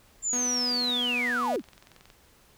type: linear sweep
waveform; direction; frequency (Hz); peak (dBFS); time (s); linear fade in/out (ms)
sine; down; 7300 to 158.5; -25; 0.22-1.62; 50
type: tone with pitch glide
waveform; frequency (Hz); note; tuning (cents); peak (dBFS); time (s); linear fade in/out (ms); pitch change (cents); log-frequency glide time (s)
sawtooth; 246.9 to 244.1; B3 to B3; 0 to -20; -28; 0.33-1.56; 0; -20; 0.52-1.22
type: click train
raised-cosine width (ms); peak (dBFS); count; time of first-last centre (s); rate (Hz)
0.2; -33; 21; 1.18-2.102; 21.7
effects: pink hiss -59 dBFS RMS until 2.57 s